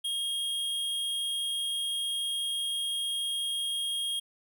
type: tone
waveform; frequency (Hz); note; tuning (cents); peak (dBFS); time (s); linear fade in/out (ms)
square; 3253; G#7; -37; -30; 0.04-4.2; 10
effects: none